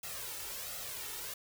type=noise with flanger; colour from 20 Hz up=white; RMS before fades=-42 dBFS; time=0.03-1.34 s; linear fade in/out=5 ms; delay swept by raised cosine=1.5 to 2.27 ms; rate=1.4 Hz; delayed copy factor=+0.65; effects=none